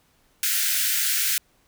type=high-pass noise; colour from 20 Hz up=white; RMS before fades=-23 dBFS; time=0.43-1.38 s; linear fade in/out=2 ms; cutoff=1400 Hz; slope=96 dB/octave; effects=pink hiss -63 dBFS RMS until 1.67 s